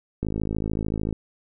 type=click train; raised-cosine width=3 ms; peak=-14 dBFS; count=49; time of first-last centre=0.23-1.127 s; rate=53.5 Hz; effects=none